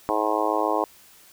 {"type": "harmonic tone", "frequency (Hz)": 107, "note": "A2", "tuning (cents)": -48, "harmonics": [3, 4, 5, 6, 7, 8, 9, 10], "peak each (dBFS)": [-29, -29, -29, -29, -29, -29, -29, -29], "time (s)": [0.09, 0.84], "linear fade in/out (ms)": 0, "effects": ["white hiss -52 dBFS RMS until 1.32 s"]}